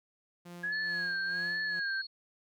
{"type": "tone with tremolo", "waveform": "sawtooth", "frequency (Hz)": 174.61, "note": "F3", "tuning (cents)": 0, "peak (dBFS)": -40, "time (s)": [0.45, 1.8], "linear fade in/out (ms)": 10, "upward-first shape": "sine", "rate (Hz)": 2.3, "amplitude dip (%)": 75}
{"type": "tone with vibrato", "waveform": "sine", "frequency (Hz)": 1655, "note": "G#6", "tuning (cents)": -6, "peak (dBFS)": -31, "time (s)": [0.63, 2.02], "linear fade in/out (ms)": 10, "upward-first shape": "sine", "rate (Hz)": 1.3, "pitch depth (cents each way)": 92}
{"type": "tone", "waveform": "sine", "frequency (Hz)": 4330, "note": "C#8", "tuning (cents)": -41, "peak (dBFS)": -40, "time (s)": [0.72, 2.07], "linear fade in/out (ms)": 10}
{"effects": []}